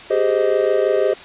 triangle chord, Ab major seventh, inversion third, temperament just, 389.3 / 415.3 / 519.1 / 623 Hz, G4 / Ab4 / C5 / Eb5, -12 / 0 / -14 / +2 cents, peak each -18 dBFS, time 0.1-1.14 s, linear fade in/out 10 ms, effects white hiss -37 dBFS RMS until 1.24 s + resampled to 8000 Hz

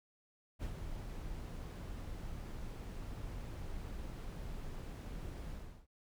brown noise with ADSR envelope, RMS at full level -39 dBFS, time 0.59-5.87 s, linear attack 39 ms, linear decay 77 ms, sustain -5 dB, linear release 360 ms, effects none

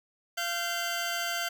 15% pulse tone pair together, 690 / 1549 Hz, F5 / G6, -21 / -21 cents, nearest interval octave + major second, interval 1400 cents, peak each -26 dBFS, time 0.37-1.49 s, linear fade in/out 10 ms, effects none

